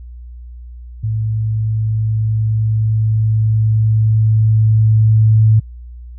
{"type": "tone with level ramp", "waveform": "sine", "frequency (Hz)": 109.6, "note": "A2", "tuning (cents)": -6, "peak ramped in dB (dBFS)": [-15, -6], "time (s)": [1.03, 5.6], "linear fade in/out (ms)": 10, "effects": ["added 60 Hz sine -30 dBFS peak until 6.18 s"]}